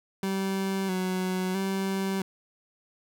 30% pulse tone with vibrato, 189.1 Hz, F#3, 38 cents sharp, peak -24 dBFS, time 0.23-2.22 s, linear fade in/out 2 ms, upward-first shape square, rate 0.76 Hz, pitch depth 36 cents each way, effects none

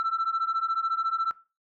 sine beating tone pair, 1327 / 1341 Hz, E6 / E6, +11 / +29 cents, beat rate 14 Hz, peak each -26 dBFS, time 0-1.31 s, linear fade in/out 0 ms, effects noise-tail reverb RT60 0.3 s tail -18 dB re dry + tanh soft clip ceiling -21 dBFS

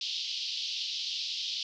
pink band-pass noise, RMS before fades -35 dBFS, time 0.01-1.63 s, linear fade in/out 2 ms, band 3000 to 5200 Hz, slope 48 dB/octave, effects none

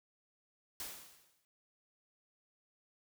white noise with exponential decay, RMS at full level -41 dBFS, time 0.8-1.45 s, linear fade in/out 1 ms, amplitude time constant 140 ms, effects none

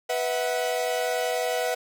45% pulse chord, B suspended fourth, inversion none, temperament equal with one note detuned, 493.9 / 649.1 / 740 Hz, B4 / E5 / F#5, 0 / -27 / 0 cents, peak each -28 / -29 / -30 dBFS, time 0.09-1.75 s, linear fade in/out 10 ms, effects none

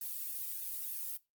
violet noise with flanger, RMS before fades -40 dBFS, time 0.01-1.17 s, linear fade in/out 5 ms, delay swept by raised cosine 1.1 to 1.63 ms, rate 3.3 Hz, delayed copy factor +0.8, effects noise-tail reverb RT60 0.2 s tail -19 dB re dry + Opus 32 kbps

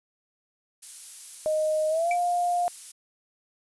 violet noise, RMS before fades -37 dBFS, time 0.82-2.92 s, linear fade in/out 10 ms
sine tone with pitch glide, 621 to 705.1 Hz, D#5 to F5, -3 to +16 cents, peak -22 dBFS, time 1.46-2.68 s, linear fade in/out 0 ms, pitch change +219 cents, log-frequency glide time 1.89-2.12 s
triangle tone with exponential decay, 2317 Hz, D7, 24 cents flat, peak -23 dBFS, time 2.11-2.2 s, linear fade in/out 2 ms, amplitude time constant 18 ms
effects resampled to 24000 Hz

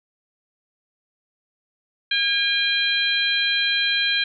harmonic tone with a mistuned harmonic, 804 Hz, G5, 44 cents sharp, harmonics 2 / 3 / 4 / 5, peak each -24 / -25 / -23 / -24 dBFS, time 2.11-4.24 s, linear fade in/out 5 ms, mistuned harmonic 2, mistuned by +17 cents, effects none

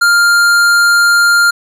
sine tone with hard clipping, 1400 Hz, F6, 4 cents sharp, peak -8 dBFS, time 0.01-1.51 s, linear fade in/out 10 ms, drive 14 dB, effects none

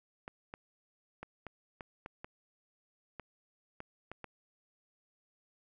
clicks, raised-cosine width 0.5 ms, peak -28 dBFS, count 11, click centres 0.279 / 0.539 / 1.23 / 1.467 / 1.808 / 2.061 / 2.245 / 3.197 / 3.804 / 4.116 / 4.243 s, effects none

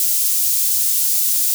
white high-pass noise, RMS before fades -17 dBFS, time 0-1.54 s, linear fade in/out 0 ms, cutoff 6600 Hz, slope 12 dB/octave, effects none

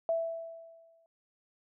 sine tone with exponential decay, 661 Hz, E5, 5 cents sharp, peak -25 dBFS, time 0.09-1.06 s, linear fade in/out 1 ms, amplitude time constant 210 ms, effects none

